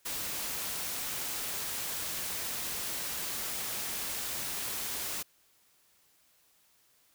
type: noise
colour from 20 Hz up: white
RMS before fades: -36 dBFS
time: 0.05-5.23 s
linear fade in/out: 10 ms
effects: white hiss -67 dBFS RMS until 7.14 s